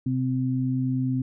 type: tone pair together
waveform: sine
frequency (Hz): 129 / 258.6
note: C3 / C4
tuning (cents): -24 / -20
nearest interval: octave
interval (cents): 1204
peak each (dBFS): -25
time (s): 0.06-1.22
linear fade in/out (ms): 5
effects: none